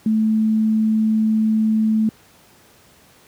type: tone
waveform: sine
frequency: 218.5 Hz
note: A3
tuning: 12 cents flat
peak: -14 dBFS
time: 0.06-2.09 s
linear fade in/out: 2 ms
effects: pink hiss -51 dBFS RMS until 3.27 s + high-pass 80 Hz 12 dB/octave